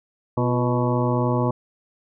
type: harmonic tone with a mistuned harmonic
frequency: 123.47 Hz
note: B2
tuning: in tune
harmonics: 1 / 2 / 3 / 4 / 5 / 7 / 8 / 9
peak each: -22 / -25 / -27 / -28 / -29 / -30 / -31 / -32 dBFS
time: 0.37-1.51 s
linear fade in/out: 5 ms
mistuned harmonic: 3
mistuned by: -65 cents
effects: none